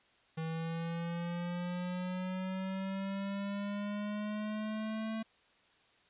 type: linear sweep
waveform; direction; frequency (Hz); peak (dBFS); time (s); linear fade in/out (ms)
square; up; 160.5 to 222.4; -36; 0.37-5.23; 10
effects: white hiss -67 dBFS RMS until 6.09 s + resampled to 8000 Hz